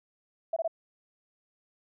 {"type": "tone bursts", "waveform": "sine", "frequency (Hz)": 659.3, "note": "E5", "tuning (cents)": 0, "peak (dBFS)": -26, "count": 3, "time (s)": [0.53, 0.678], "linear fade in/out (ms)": 5, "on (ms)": 34, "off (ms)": 23, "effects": []}